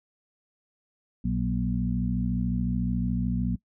harmonic tone with a mistuned harmonic, 59.7 Hz, A#1, 42 cents sharp, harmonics 1 / 2 / 3 / 4, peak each -31 / -31 / -28 / -30 dBFS, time 1.24-3.56 s, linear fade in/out 10 ms, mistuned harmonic 3, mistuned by +56 cents, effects noise-tail reverb RT60 0.1 s tail -21 dB re dry

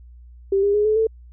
sine tone with pitch steps, 391.9 / 404.3 / 417.1 / 430.3 / 444 Hz, G4 / G#4 / G#4 / A4 / A4, 0 / -46 / +7 / -39 / +16 cents, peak -15 dBFS, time 0.52-1.07 s, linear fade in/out 5 ms, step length 110 ms, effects added 60 Hz sine -41 dBFS peak until 1.32 s

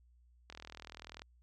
click train, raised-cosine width 0.2 ms, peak -29 dBFS, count 30, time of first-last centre 0.5-1.22 s, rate 40.3 Hz, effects added 60 Hz sine -63 dBFS peak until 1.42 s + low-pass 6000 Hz 12 dB/octave

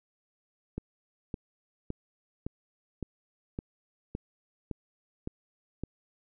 click train, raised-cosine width 3 ms, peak -21 dBFS, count 10, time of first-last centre 0.78-5.836 s, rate 1.78 Hz, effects none

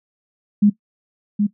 sine tone with echo, 206.4 Hz, G#3, 10 cents flat, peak -9 dBFS, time 0.62-0.7 s, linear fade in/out 10 ms, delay 770 ms, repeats 1, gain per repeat -5 dB, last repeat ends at 1.47 s, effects noise-tail reverb RT60 0.1 s tail -17 dB re dry

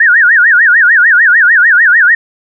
sine tone with vibrato, 1636 Hz, G#6, 26 cents flat, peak -3 dBFS, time 0-2.15 s, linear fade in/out 5 ms, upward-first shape sine, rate 6.7 Hz, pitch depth 250 cents each way, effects none

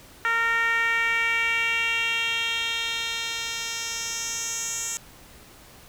10% pulse tone with band-pass filter sweep, 460 Hz, A#4, 23 cents flat, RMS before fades -26 dBFS, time 0.25-4.97 s, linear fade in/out 0 ms, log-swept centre 1600 to 7300 Hz, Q 2.9, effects pink hiss -49 dBFS RMS until 5.88 s

